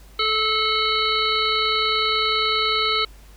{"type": "harmonic tone", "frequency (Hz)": 435, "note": "A4", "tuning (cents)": -20, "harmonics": [1, 3, 5, 7, 9, 10], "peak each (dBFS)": [-28, -23, -26, -27, -24, -27], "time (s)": [0.19, 3.05], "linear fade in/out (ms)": 5, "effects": ["added 50 Hz sine -43 dBFS peak until 3.36 s", "pink hiss -52 dBFS RMS until 3.36 s"]}